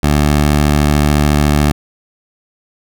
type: tone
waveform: 15% pulse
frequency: 73.8 Hz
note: D2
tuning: 9 cents sharp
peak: -3 dBFS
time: 0.03-1.72 s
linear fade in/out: 5 ms
effects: none